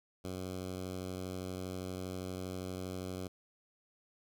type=tone with notch filter; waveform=10% pulse; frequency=92.5 Hz; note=F#2; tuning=in tune; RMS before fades=-41 dBFS; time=0.24-3.28 s; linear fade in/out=10 ms; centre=1800 Hz; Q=1.1; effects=none